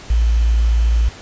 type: tone with quantisation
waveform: sine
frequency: 56.8 Hz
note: A#1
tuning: 44 cents flat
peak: -11 dBFS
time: 0.1-1.09 s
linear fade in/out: 5 ms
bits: 6
effects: pink hiss -37 dBFS RMS until 1.21 s + resampled to 16000 Hz